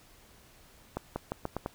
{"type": "accelerating click train", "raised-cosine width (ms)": 1, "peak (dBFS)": -18, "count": 6, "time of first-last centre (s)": [0.97, 1.661], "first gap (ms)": 190, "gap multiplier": 0.84, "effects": ["pink hiss -58 dBFS RMS until 1.74 s"]}